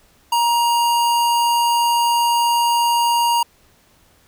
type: tone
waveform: square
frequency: 943 Hz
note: A#5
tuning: 20 cents sharp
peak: -15 dBFS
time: 0.32-3.43 s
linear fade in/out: 5 ms
effects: pink hiss -55 dBFS RMS until 4.27 s